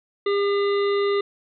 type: harmonic tone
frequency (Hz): 402.7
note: G4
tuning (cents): +47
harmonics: 1 / 3 / 5 / 7 / 9 / 10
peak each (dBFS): -19 / -29 / -33 / -41 / -37 / -41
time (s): 0.26-1.21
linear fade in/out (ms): 5
effects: none